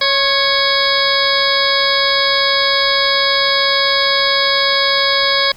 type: harmonic tone with a mistuned harmonic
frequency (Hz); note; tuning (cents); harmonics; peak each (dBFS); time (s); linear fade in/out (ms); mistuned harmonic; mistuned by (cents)
554.4; C#5; 0; 1 / 2 / 3 / 4 / 6 / 7 / 8 / 9; -20 / -20 / -20 / -20 / -20 / -20 / -20 / -20; 0.01-5.52; 5; 2; -31
effects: pink hiss -42 dBFS RMS until 5.56 s